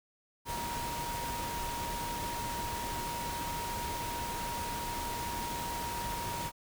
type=tone in noise; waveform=sine; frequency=945 Hz; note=A#5; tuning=23 cents sharp; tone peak=-37 dBFS; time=0.45-6.52 s; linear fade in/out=50 ms; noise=pink; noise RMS=-39 dBFS; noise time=0.45-6.52 s; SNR=-1 dB; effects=none